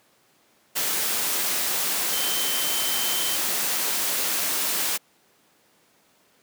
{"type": "tone in noise", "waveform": "sine", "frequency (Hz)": 3094, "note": "G7", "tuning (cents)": -23, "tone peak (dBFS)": -30, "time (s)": [2.12, 3.37], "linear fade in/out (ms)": 20, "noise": "white", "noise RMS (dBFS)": -25, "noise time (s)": [0.75, 4.98], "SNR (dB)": -8, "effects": ["pink hiss -61 dBFS RMS until 6.42 s", "high-pass 200 Hz 12 dB/octave"]}